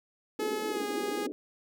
sawtooth tone with pitch glide, 428.2 to 412.4 Hz, A4 to G#4, -47 to -12 cents, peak -28 dBFS, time 0.39-1.27 s, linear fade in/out 10 ms, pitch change -65 cents, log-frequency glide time 0.69-0.82 s
pink band-pass noise, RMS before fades -36 dBFS, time 0.39-1.32 s, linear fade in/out 0 ms, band 250 to 470 Hz, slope 48 dB/octave
effects none

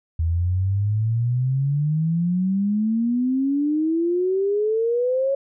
sine exponential sweep, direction up, 80.2 to 554.4 Hz, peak -18 dBFS, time 0.19-5.35 s, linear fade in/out 5 ms, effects none

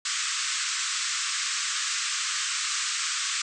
white band-pass noise, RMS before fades -29 dBFS, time 0.05-3.42 s, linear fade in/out 5 ms, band 1100 to 8200 Hz, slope 96 dB/octave, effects none

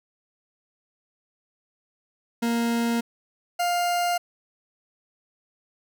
40% pulse tone pair in turn, 233.5 / 702.3 Hz, A#3 / F5, +3 / +10 cents, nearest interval octave + perfect fifth, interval 1907 cents, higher second, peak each -21 dBFS, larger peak neither, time 2.42-3.01 / 3.59-4.18 s, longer neither, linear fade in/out 10 ms, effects none

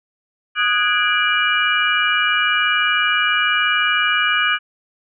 sine tone cluster, 1243 / 1476 / 1655 / 2361 / 2913 Hz, D#6 / F#6 / G#6 / D7 / F#7, -2 / -5 / -6 / +9 / -28 cents, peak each -21 dBFS, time 0.55-4.59 s, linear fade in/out 50 ms, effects none

